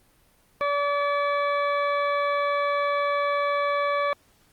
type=harmonic tone; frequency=574 Hz; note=D5; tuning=40 cents flat; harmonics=1 / 2 / 3 / 4 / 6 / 7; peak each=-25 / -25 / -34 / -33 / -42 / -46 dBFS; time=0.61-4.13 s; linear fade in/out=0 ms; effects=pink hiss -61 dBFS RMS until 4.52 s + Opus 32 kbps